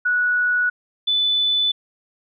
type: tone pair in turn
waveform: sine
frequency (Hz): 1469 / 3494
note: F#6 / A7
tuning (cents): -13 / -13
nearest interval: octave + minor third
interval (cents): 1500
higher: second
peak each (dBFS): -16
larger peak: neither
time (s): 0.05-0.7 / 1.07-1.72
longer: neither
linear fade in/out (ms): 10
effects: none